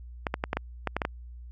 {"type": "clicks", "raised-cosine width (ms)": 0.5, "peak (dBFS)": -12, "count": 9, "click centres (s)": [0.268, 0.341, 0.439, 0.531, 0.57, 0.873, 0.966, 1.018, 1.051], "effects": ["added 60 Hz sine -41 dBFS peak until 1.51 s"]}